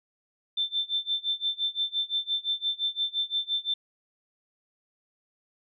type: tone with tremolo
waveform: sine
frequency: 3553 Hz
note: A7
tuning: 16 cents sharp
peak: -23 dBFS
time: 0.57-3.74 s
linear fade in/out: 5 ms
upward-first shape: sine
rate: 5.8 Hz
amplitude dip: 95%
effects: none